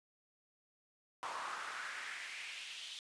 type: noise with high-pass filter sweep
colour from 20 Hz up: brown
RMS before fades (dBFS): -45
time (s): 1.23-2.99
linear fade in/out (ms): 0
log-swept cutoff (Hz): 960 to 3500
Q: 3.1
effects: resampled to 22050 Hz